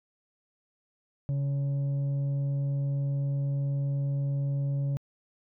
sine tone with frequency modulation, 139.3 Hz, C#3, 9 cents sharp, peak -25 dBFS, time 1.29-4.97 s, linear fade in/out 0 ms, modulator 422 Hz, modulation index 0.21, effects tanh soft clip ceiling -21 dBFS

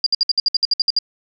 sine tone bursts, 4814 Hz, D8, 42 cents sharp, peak -12 dBFS, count 12, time 0.04-0.988 s, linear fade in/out 2 ms, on 24 ms, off 60 ms, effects none

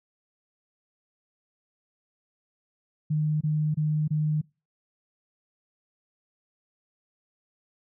sine tone bursts, 152.7 Hz, D#3, 32 cents flat, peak -22 dBFS, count 4, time 3.1-4.415 s, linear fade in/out 10 ms, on 310 ms, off 25 ms, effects noise-tail reverb RT60 0.3 s tail -25 dB re dry

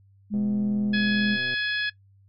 sine tone, 207.7 Hz, G#3, in tune, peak -22 dBFS, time 0.3-1.38 s, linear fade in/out 50 ms
click train, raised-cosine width 2 ms, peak -28 dBFS, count 151, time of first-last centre 0.34-1.54 s, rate 125 Hz
harmonic tone, 842 Hz, G#5, 24 cents sharp, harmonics 2 / 3 / 4 / 5 / 6, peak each -25 / -33 / -31 / -37 / -39 dBFS, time 0.93-1.9 s, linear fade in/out 10 ms
effects noise-tail reverb RT60 0.1 s tail -20 dB re dry + added 98 Hz sine -54 dBFS peak until 2.28 s

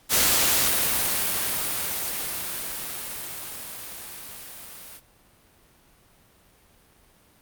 white noise with level ramp, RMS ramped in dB -19 to -43 dBFS, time 0.09-5.01 s, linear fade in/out 50 ms, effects pink hiss -58 dBFS RMS until 7.41 s + Opus 48 kbps

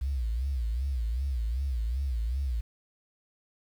sine tone with vibrato, 61.8 Hz, B1, 2 cents sharp, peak -26 dBFS, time 0.01-2.61 s, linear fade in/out 10 ms, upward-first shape sine, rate 2.6 Hz, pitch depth 210 cents each way, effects tanh soft clip ceiling -22 dBFS + 9-bit

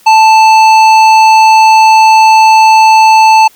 sine tone with hard clipping, 880 Hz, A5, in tune, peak -3 dBFS, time 0.06-3.48 s, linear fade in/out 10 ms, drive 12 dB, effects white hiss -43 dBFS RMS until 3.55 s

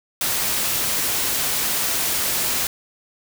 white noise, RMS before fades -22 dBFS, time 0.21-2.67 s, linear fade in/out 2 ms, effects none

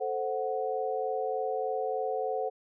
sine chord, F# diminished, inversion first, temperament equal, 440 / 523.3 / 740 Hz, A4 / C5 / F#5, 0 / 0 / 0 cents, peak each -33 dBFS, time 0-2.5 s, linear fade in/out 20 ms, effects none

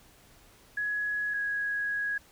sine tone pair in turn, 1679 / 1659.7 Hz, G#6 / G#6, +18 / -2 cents, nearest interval unison, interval 20 cents, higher first, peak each -28 dBFS, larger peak neither, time 0.77-1.34 / 1.34-2.18 s, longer second, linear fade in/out 5 ms, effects pink hiss -58 dBFS RMS until 2.31 s

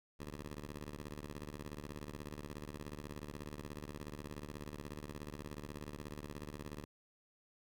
10% pulse ring-modulated tone, 74 Hz, D2, 14 cents sharp, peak -34 dBFS, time 0.19-6.85 s, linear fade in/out 5 ms, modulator 28.7 Hz, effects none

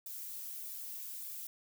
violet noise with flanger, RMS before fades -44 dBFS, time 0.06-1.47 s, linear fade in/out 2 ms, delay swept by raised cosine 1.7 to 3.5 ms, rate 1.6 Hz, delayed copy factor +0.75, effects none

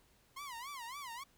sawtooth tone with vibrato, 1034 Hz, C6, 21 cents flat, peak -40 dBFS, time 0.36-1.24 s, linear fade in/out 10 ms, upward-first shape sine, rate 3.6 Hz, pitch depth 210 cents each way, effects pink hiss -69 dBFS RMS until 1.37 s

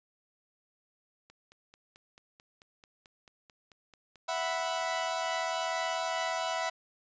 click train, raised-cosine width 0.2 ms, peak -37 dBFS, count 19, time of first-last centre 1.3-5.256 s, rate 4.55 Hz
sawtooth chord, E suspended second, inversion none, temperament equal, 659.3 / 740 / 987.8 Hz, E5 / F#5 / B5, 0 / 0 / 0 cents, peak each -30 / -32 / -32 dBFS, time 4.28-6.7 s, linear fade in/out 10 ms
effects resampled to 16000 Hz

